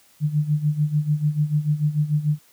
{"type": "tone with tremolo", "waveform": "sine", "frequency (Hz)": 150, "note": "D3", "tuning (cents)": 37, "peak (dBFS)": -15, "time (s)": [0.2, 2.39], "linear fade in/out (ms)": 50, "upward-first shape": "sine", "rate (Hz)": 6.8, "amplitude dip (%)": 80, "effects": ["white hiss -56 dBFS RMS until 2.52 s", "high-pass 60 Hz 12 dB/octave"]}